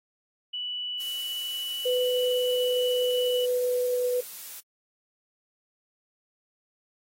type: tone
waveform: sine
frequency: 2960 Hz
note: F#7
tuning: in tune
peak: -30 dBFS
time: 0.53-3.46 s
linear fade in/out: 10 ms
type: noise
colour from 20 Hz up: blue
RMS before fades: -40 dBFS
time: 0.99-4.61 s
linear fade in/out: 20 ms
type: tone with pitch glide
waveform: sine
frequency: 499.4 to 495.1 Hz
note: B4 to B4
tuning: +19 to +4 cents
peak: -23 dBFS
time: 1.85-4.21 s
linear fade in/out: 10 ms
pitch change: -15 cents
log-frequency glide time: 1.96-4.04 s
effects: AAC 48 kbps